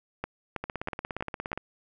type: two click trains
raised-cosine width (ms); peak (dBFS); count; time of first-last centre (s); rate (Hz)
0.5; -16 / -18; 5 / 17; 0.24-1.53 / 0.64-1.576; 3.1 / 17.1
effects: none